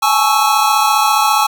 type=chord; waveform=square; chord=A major seventh; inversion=third; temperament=equal with one note detuned; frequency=830.6 / 865.4 / 1108.7 / 1318.5 Hz; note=G#5 / A5 / C#6 / E6; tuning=0 / -29 / 0 / 0 cents; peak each=-17 dBFS; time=0.02-1.47 s; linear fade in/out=10 ms; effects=none